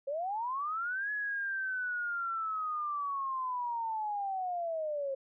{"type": "linear two-way sweep", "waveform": "sine", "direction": "up then down", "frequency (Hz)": [532, 1700, 532], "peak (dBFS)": -32, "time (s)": [0.07, 5.15], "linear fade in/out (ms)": 10, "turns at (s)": 1.11, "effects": []}